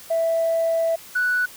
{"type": "tone pair in turn", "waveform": "sine", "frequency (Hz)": [659.3, 1480.1], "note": ["E5", "F#6"], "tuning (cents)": [0, 0], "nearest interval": "octave + major second", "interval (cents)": 1400, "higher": "second", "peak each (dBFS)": -17, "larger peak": "neither", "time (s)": [[0.1, 0.96], [1.15, 1.46]], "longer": "first", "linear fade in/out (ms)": 10, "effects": ["tanh soft clip ceiling -14 dBFS", "white hiss -43 dBFS RMS until 1.56 s"]}